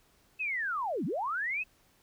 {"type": "linear two-way sweep", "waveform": "sine", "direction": "down then up", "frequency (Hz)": [2637, 143.9, 2637], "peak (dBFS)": -30, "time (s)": [0.39, 1.64], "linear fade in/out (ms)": 20, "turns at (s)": 1.05, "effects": ["pink hiss -66 dBFS RMS until 2.02 s"]}